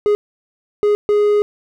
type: tone bursts at uneven times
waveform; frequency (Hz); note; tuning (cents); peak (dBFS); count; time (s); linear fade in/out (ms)
triangle; 415.3; G#4; 0; -9; 3; 0.06-0.15 / 0.83-0.95 / 1.09-1.42; 0
effects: none